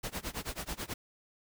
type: noise with tremolo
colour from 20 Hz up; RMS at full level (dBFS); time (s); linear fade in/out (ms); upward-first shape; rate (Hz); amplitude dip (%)
pink; -36; 0.03-0.94; 10; sine; 9.2; 95
effects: none

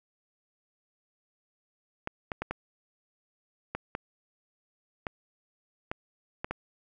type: clicks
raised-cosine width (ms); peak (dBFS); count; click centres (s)
0.5; -17; 10; 2.074 / 2.318 / 2.42 / 2.51 / 3.75 / 3.951 / 5.068 / 5.915 / 6.445 / 6.51
effects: none

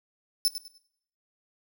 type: tone with echo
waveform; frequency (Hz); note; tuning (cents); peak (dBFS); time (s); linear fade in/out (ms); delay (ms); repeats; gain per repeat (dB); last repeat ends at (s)
sawtooth; 5274; E8; 0; -18; 0.45-0.48; 0; 100; 3; -12; 0.78
effects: noise-tail reverb RT60 0.7 s tail -18 dB re dry

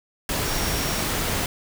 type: tone in noise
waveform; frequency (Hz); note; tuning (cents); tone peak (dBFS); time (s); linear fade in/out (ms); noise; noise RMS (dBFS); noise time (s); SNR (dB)
sine; 5588; F8; 0; -34; 0.45-1.02; 2; pink; -25; 0.29-1.46; -12
effects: none

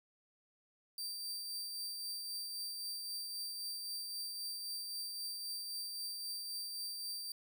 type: tone with tremolo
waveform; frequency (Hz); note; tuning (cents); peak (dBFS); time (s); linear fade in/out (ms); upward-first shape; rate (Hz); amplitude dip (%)
sawtooth; 4676; D8; -8; -36; 0.98-7.32; 2; triangle; 3.8; 35
effects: none

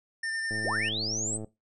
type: tone with vibrato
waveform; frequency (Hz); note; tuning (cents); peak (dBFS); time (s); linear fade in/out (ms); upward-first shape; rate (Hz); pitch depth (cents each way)
square; 1800; A6; +39; -31; 0.23-0.89; 5; sine; 10; 14
type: click train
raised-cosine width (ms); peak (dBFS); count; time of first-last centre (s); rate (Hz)
2; -26; 102; 0.51-1.445; 108
type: linear sweep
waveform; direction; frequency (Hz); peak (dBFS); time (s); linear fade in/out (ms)
sine; up; 211.3 to 8372; -29; 0.64-1.38; 20
effects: noise-tail reverb RT60 0.2 s tail -18 dB re dry + resampled to 24000 Hz

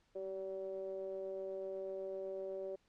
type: ring-modulated tone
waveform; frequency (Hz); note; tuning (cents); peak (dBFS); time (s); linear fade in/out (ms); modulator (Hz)
triangle; 95; F#2; +46; -35; 0.15-2.76; 10; 479
effects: pink hiss -75 dBFS RMS until 2.88 s + low-pass 6000 Hz 12 dB/octave

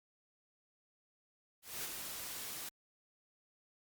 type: noise with ADSR envelope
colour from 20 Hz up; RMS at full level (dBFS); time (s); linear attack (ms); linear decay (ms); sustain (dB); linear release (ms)
white; -40; 1.62-2.69; 220; 27; -4; 4
effects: Opus 48 kbps

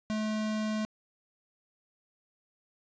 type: tone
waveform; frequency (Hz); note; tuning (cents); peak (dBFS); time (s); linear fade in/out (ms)
square; 215.5; A3; -36; -30; 0.1-0.85; 0
effects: resampled to 16000 Hz + 11-bit

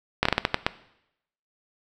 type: slowing click train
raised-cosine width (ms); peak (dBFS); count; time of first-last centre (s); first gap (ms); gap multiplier
0.3; -3; 8; 0.23-0.665; 24; 1.31
effects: noise-tail reverb RT60 0.8 s tail -17 dB re dry

